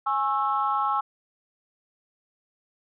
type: chord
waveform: sine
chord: C# minor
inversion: second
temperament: equal with one note detuned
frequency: 830.6 / 1088.4 / 1318.5 Hz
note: G#5 / C#6 / E6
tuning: 0 / -32 / 0 cents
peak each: -26 dBFS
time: 0.06-1.01 s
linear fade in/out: 10 ms
effects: tanh soft clip ceiling -13 dBFS